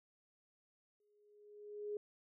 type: tone with exponential growth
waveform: sine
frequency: 416 Hz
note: G#4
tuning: 3 cents sharp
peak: -37 dBFS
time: 1-1.97 s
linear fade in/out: 2 ms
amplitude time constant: 210 ms
effects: none